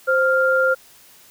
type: tone pair together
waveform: sine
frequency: 523.2 / 1396.9 Hz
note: C5 / F6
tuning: 0 / 0 cents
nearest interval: octave + perfect fourth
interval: 1700 cents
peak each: -17 dBFS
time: 0.07-0.75 s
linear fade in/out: 20 ms
effects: white hiss -49 dBFS RMS until 1.3 s